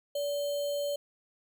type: tone with sample-and-hold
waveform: sine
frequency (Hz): 575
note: D5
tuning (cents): -37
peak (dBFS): -29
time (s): 0.15-0.96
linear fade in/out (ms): 5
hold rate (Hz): 3675
effects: none